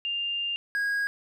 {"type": "tone pair in turn", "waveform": ["sine", "triangle"], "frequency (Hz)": [2800, 1642], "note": ["F7", "G#6"], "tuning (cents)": [4, -20], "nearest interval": "major sixth", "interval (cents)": 924, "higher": "first", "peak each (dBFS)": [-27, -23], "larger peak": "second", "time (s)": [[0.05, 0.56], [0.75, 1.07]], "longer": "first", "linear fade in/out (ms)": 0, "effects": []}